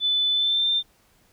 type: tone with pitch glide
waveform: sine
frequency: 3500 to 3586 Hz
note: A7 to A7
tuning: -10 to +32 cents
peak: -19 dBFS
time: 0-0.83 s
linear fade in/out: 50 ms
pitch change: +42 cents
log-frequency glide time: 0.32-0.68 s
effects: pink hiss -61 dBFS RMS until 1.32 s